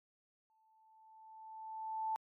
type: tone with exponential growth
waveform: sine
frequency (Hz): 880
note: A5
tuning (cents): 0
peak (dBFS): -33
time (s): 0.5-2.16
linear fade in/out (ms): 0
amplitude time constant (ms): 360
effects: AAC 48 kbps